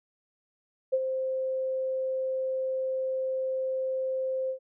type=tone with ADSR envelope; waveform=sine; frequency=523.3 Hz; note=C5; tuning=in tune; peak=-20 dBFS; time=0.92-4.59 s; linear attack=18 ms; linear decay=46 ms; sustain=-7 dB; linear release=94 ms; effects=none